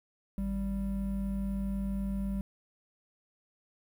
triangle tone pair together, 51.91 / 196 Hz, G#1 / G3, 0 / 0 cents, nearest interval octave + major seventh, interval 2300 cents, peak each -33 / -30 dBFS, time 0.38-2.41 s, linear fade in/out 0 ms, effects 10-bit

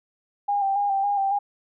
sine tone with vibrato, 798 Hz, G5, 31 cents sharp, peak -20 dBFS, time 0.48-1.39 s, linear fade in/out 10 ms, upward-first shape square, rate 3.6 Hz, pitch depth 32 cents each way, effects none

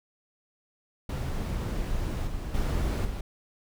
brown noise with level steps, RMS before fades -30 / -34 / -27 / -33 dBFS, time 1.09-3.21 s, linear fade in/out 5 ms, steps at 2.27 / 2.54 / 3.05 s, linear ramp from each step 5 ms, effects none

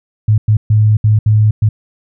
sine tone bursts at uneven times, 107.3 Hz, A2, 43 cents flat, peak -6 dBFS, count 6, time 0.28-0.38 / 0.48-0.57 / 0.7-0.97 / 1.04-1.19 / 1.26-1.51 / 1.62-1.69 s, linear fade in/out 5 ms, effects none

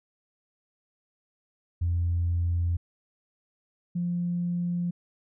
sine tone pair in turn, 86.1 / 174.65 Hz, F2 / F3, -24 / 0 cents, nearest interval octave, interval 1224 cents, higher second, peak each -22 / -25 dBFS, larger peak first, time 1.81-2.77 / 3.95-4.91 s, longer neither, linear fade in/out 10 ms, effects tanh soft clip ceiling -19 dBFS

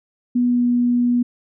sine tone with pitch glide, 244.7 to 242.9 Hz, B3 to B3, -16 to -29 cents, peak -14 dBFS, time 0.35-1.23 s, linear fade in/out 10 ms, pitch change -13 cents, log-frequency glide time 0.46-0.64 s, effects none

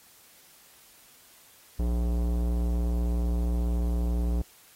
sine tone with tanh clipping, 59.1 Hz, A#1, 24 cents sharp, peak -26 dBFS, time 1.79-4.42 s, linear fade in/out 5 ms, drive 18 dB, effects white hiss -56 dBFS RMS until 4.75 s + AAC 48 kbps

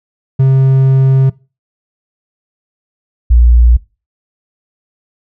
triangle / sine tone pair in turn, 133.4 / 59.23 Hz, C3 / A#1, +34 / +28 cents, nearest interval octave + major second, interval 1406 cents, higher first, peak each -3 dBFS, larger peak neither, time 0.39-1.3 / 3.3-3.77 s, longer first, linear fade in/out 10 ms, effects noise-tail reverb RT60 0.3 s tail -21 dB re dry

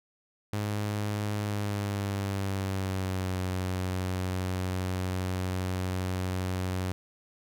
sawtooth tone with pitch glide, 103.83 to 92.5 Hz, G#2 to F#2, 0 to 0 cents, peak -25 dBFS, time 0.53-6.92 s, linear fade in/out 0 ms, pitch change -200 cents, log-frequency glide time 1.4-3.38 s, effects none

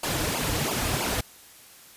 pink noise with flanger, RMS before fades -27 dBFS, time 0.03-1.21 s, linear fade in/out 5 ms, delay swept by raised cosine 0.51 to 5.41 ms, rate 3 Hz, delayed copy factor -0.95, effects white hiss -50 dBFS RMS until 1.96 s + resampled to 32000 Hz

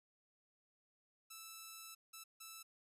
5% pulse tone bursts at uneven times, 1318.5 Hz, E6, in tune, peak -39 dBFS, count 3, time 1.3-1.95 / 2.13-2.24 / 2.4-2.63 s, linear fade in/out 10 ms, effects resampled to 32000 Hz

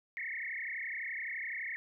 sine tone with frequency modulation, 2018 Hz, B6, 37 cents sharp, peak -36 dBFS, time 0.17-1.76 s, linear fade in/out 0 ms, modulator 31.8 Hz, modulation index 6.9, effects none

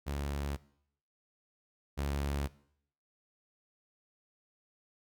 sawtooth tone pair in turn, 71 / 70.73 Hz, C#2 / C#2, +42 / +35 cents, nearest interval unison, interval 7 cents, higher first, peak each -30 / -28 dBFS, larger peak second, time 0.06-0.57 / 1.97-2.48 s, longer neither, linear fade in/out 20 ms, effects noise-tail reverb RT60 0.7 s tail -20 dB re dry

